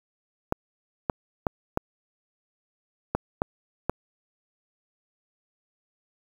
clicks, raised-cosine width 1 ms, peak -9 dBFS, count 7, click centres 0.524 / 1.098 / 1.468 / 1.774 / 3.15 / 3.419 / 3.896 s, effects 7-bit

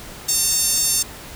5% pulse tone with high-pass filter, 904 Hz, A5, 47 cents sharp, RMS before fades -19 dBFS, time 0.28-1.03 s, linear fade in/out 10 ms, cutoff 6100 Hz, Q 1.1, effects pink hiss -37 dBFS RMS until 1.35 s

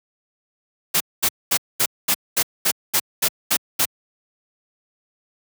white noise bursts, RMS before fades -18 dBFS, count 11, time 0.94-3.855 s, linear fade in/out 10 ms, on 65 ms, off 220 ms, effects high-pass 100 Hz 12 dB/octave

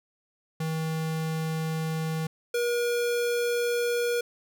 square tone pair in turn, 159.7 / 478.6 Hz, D#3 / A#4, +45 / +46 cents, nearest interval octave + perfect fifth, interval 1901 cents, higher second, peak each -28 / -25 dBFS, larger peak second, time 0.6-2.27 / 2.54-4.21 s, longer neither, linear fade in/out 5 ms, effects none

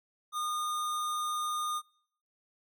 square tone, 1221 Hz, D#6, 33 cents flat, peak -32 dBFS, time 0.32-1.82 s, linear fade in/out 50 ms, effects noise-tail reverb RT60 0.7 s tail -25 dB re dry

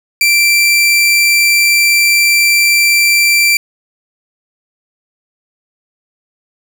sawtooth tone, 2349 Hz, D7, in tune, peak -4 dBFS, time 0.21-3.57 s, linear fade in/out 2 ms, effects none

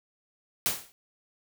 white noise with exponential decay, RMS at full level -23 dBFS, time 0.66-0.92 s, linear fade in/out 0 ms, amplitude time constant 56 ms, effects none

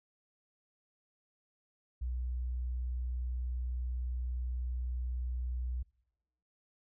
sine tone, 61.74 Hz, B1, in tune, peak -33 dBFS, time 2.01-5.83 s, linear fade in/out 10 ms, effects noise-tail reverb RT60 0.9 s tail -25 dB re dry

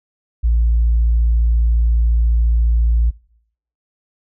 sine tone, 57.2 Hz, A#1, 32 cents flat, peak -10 dBFS, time 0.43-3.11 s, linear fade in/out 20 ms, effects noise-tail reverb RT60 0.7 s tail -24 dB re dry + tanh soft clip ceiling -8 dBFS

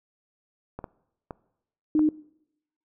clicks, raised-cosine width 1 ms, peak -21 dBFS, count 4, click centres 0.79 / 0.842 / 1.308 / 1.993 s
sine tone, 306.7 Hz, D#4, 25 cents flat, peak -18 dBFS, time 1.95-2.09 s, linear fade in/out 2 ms
effects noise-tail reverb RT60 0.8 s tail -21 dB re dry

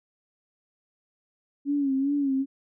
sine tone with vibrato, 277.2 Hz, C#4, in tune, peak -22 dBFS, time 1.65-2.46 s, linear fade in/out 50 ms, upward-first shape sine, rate 2.5 Hz, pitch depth 71 cents each way, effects none

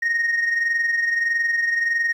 sine tone pair together, 1859 / 1880.6 Hz, A#6 / A#6, -5 / +15 cents, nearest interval unison, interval 20 cents, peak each -17 / -24 dBFS, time 0.02-2.13 s, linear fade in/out 10 ms, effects tanh soft clip ceiling -16 dBFS + 9-bit

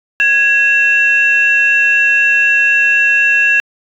sine tone pair together, 1661.2 / 2702 Hz, G#6 / E7, 0 / +42 cents, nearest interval minor sixth, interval 842 cents, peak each -10 dBFS, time 0.2-3.6 s, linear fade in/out 0 ms, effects tanh soft clip ceiling -1 dBFS

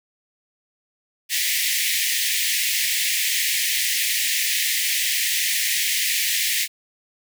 pink high-pass noise, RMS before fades -22 dBFS, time 1.29-6.68 s, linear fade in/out 50 ms, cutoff 1800 Hz, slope 96 dB/octave, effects none

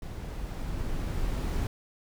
brown noise with level ramp, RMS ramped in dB -37 to -28 dBFS, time 0.02-1.67 s, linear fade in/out 2 ms, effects none

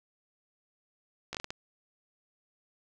slowing click train, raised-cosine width 0.2 ms, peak -19 dBFS, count 6, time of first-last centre 1.33-1.505 s, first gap 16 ms, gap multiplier 1.4, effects none

